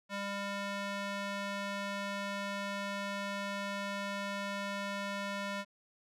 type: tone with band-pass filter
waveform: square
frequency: 200 Hz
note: G3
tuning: 35 cents sharp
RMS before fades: -38 dBFS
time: 0.09-5.65 s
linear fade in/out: 50 ms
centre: 1800 Hz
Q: 0.57
effects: none